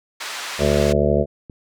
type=band-pass noise; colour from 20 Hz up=pink; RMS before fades=-30 dBFS; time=0.2-0.93 s; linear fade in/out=10 ms; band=1100 to 6700 Hz; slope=12 dB/octave
type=harmonic tone; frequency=72.8 Hz; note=D2; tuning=15 cents flat; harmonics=1 / 2 / 3 / 5 / 6 / 7 / 8 / 9; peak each=-23 / -23 / -23 / -23 / -23 / -23 / -23 / -23 dBFS; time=0.58-1.26 s; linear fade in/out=50 ms
type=click; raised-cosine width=3 ms; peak=-24 dBFS; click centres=1.498 s
effects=none